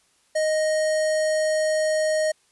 square tone with notch filter, 622.3 Hz, D#5, in tune, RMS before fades -22 dBFS, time 0.35-2.32 s, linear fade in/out 10 ms, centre 2900 Hz, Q 1.6, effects white hiss -63 dBFS RMS until 2.51 s + resampled to 24000 Hz

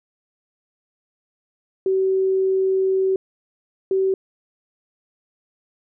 sine tone pair in turn, 381 / 382.6 Hz, G4 / G4, -49 / -42 cents, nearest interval unison, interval 7 cents, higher second, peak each -16 dBFS, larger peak neither, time 1.86-3.16 / 3.91-4.14 s, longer first, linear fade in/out 2 ms, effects none

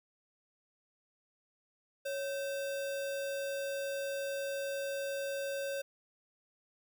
sine tone with sample-and-hold, 554.4 Hz, C#5, in tune, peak -34 dBFS, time 2.05-5.82 s, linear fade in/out 10 ms, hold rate 2100 Hz, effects none

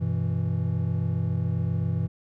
triangle chord, E minor, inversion first, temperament equal with one note detuned, 96.09 / 123.47 / 164.81 Hz, G2 / B2 / E3, -34 / 0 / 0 cents, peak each -26 dBFS, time 0-2.08 s, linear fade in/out 20 ms, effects none

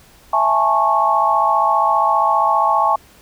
sine chord, A major seventh, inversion second, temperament just, 660 / 825 / 880 / 1100 Hz, E5 / G#5 / A5 / C#6, +2 / -12 / 0 / -14 cents, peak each -21 / -18 / -18 / -16 dBFS, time 0.33-2.96 s, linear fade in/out 5 ms, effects pink hiss -48 dBFS RMS until 3.21 s

